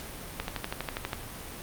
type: click train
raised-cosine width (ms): 0.3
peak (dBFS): -15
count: 10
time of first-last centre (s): 0.4-1.132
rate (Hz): 12.3
effects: pink hiss -41 dBFS RMS until 1.62 s + Opus 48 kbps